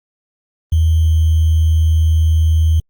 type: tone with sample-and-hold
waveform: sine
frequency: 80 Hz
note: D#2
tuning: 49 cents sharp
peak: -9 dBFS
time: 0.72-2.8 s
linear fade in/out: 5 ms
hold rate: 3150 Hz
effects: Opus 32 kbps